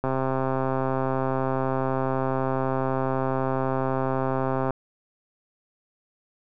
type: click train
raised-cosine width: 1 ms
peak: -12 dBFS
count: 617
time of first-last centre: 0.04-4.707 s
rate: 132 Hz
effects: none